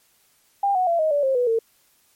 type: tone with pitch steps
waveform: sine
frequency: 799 / 736.9 / 679.7 / 626.9 / 578.2 / 533.3 / 491.8 / 453.6 Hz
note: G5 / F#5 / F5 / D#5 / D5 / C5 / B4 / A#4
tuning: +33 / -7 / -47 / +13 / -27 / +33 / -7 / -47 cents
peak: -17 dBFS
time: 0.63-1.59 s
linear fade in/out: 5 ms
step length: 120 ms
effects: white hiss -61 dBFS RMS until 2.15 s + MP3 64 kbps